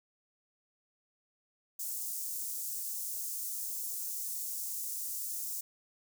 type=high-pass noise; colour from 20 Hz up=white; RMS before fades=-38 dBFS; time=1.79-5.61 s; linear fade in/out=5 ms; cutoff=6300 Hz; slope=24 dB/octave; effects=none